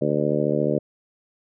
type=harmonic tone; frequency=74.2 Hz; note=D2; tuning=18 cents sharp; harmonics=2 / 3 / 4 / 5 / 6 / 7 / 8; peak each=-27 / -27 / -27 / -27 / -27 / -27 / -27 dBFS; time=0.01-0.79 s; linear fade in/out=10 ms; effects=none